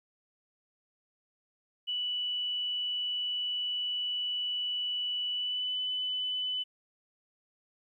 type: tone with pitch glide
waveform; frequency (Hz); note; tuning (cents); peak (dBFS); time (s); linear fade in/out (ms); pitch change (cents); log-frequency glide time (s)
sine; 2960 to 3003; F#7 to F#7; 0 to +25; -30; 1.87-6.64; 20; +25; 5.32-5.74
effects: 12-bit